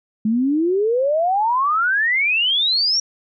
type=exponential sweep; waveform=sine; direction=up; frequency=210 to 5700 Hz; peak=-15 dBFS; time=0.25-3 s; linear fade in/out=5 ms; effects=none